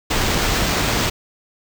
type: noise with sample-and-hold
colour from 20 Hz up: pink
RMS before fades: -19 dBFS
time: 0.1-1.1 s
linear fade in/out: 10 ms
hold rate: 11025 Hz
effects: none